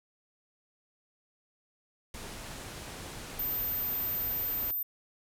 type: low-pass noise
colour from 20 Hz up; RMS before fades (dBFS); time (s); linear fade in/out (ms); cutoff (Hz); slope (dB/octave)
pink; -43; 2.14-4.71; 2; 12000; 24
type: noise with exponential decay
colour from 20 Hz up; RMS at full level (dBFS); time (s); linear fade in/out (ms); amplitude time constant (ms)
brown; -39; 2.51-2.59; 5; 17
type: tone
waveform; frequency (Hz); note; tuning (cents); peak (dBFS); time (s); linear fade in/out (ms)
sine; 13810; A9; -34; -30; 3.39-4.83; 5
effects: none